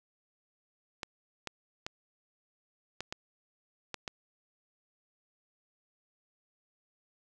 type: clicks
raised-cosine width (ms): 0.2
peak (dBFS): -19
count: 7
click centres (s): 1.032 / 1.473 / 1.865 / 3.006 / 3.125 / 3.943 / 4.078
effects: none